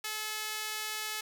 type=tone with high-pass filter; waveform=sawtooth; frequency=430.1 Hz; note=A4; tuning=39 cents flat; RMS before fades=-37 dBFS; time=0.04-1.21 s; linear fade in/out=5 ms; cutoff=1800 Hz; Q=0.6; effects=none